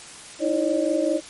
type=tone cluster; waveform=sine; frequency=307.8 / 332.6 / 550 / 605 Hz; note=D#4 / E4 / C#5 / D#5; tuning=-19 / +16 / -14 / -49 cents; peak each=-25 dBFS; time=0.39-1.21 s; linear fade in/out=50 ms; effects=white hiss -41 dBFS RMS until 1.29 s + MP3 48 kbps